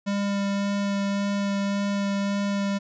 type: tone with vibrato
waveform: square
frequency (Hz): 200.1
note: G3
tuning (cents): +36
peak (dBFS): -24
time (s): 0.06-2.79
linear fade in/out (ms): 20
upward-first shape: sine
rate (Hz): 1.8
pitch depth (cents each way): 9
effects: resampled to 16000 Hz